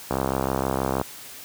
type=click train; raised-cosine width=1 ms; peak=-9 dBFS; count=61; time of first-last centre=0.11-1.014 s; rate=66.4 Hz; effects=white hiss -41 dBFS RMS until 1.44 s + high-pass 60 Hz 12 dB/octave